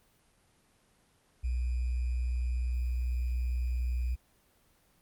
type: tone with sample-and-hold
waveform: sine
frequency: 61.3 Hz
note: B1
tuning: 12 cents flat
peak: -28 dBFS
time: 1.43-4.16 s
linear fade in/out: 20 ms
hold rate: 2450 Hz
effects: pink hiss -67 dBFS RMS until 5.01 s + Opus 24 kbps